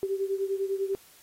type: beating tone pair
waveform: sine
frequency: 387.5 / 397.5 Hz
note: G4 / G4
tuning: -20 / +24 cents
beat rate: 10 Hz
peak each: -28 / -32 dBFS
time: 0.03-0.95 s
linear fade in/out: 0 ms
effects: white hiss -56 dBFS RMS until 1.22 s + AAC 48 kbps